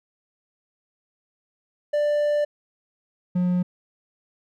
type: tone pair in turn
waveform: triangle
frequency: 590 / 179.4 Hz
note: D5 / F3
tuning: +8 / +47 cents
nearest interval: octave + major sixth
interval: 2061 cents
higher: first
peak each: -17 dBFS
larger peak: neither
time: 1.93-2.45 / 3.35-3.63 s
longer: first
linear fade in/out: 10 ms
effects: none